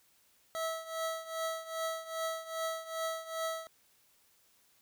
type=tone with tremolo; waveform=25% pulse; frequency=650 Hz; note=E5; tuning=24 cents flat; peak=-28 dBFS; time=0.55-3.67 s; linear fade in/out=0 ms; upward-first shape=triangle; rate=2.5 Hz; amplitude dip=85%; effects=white hiss -68 dBFS RMS until 4.81 s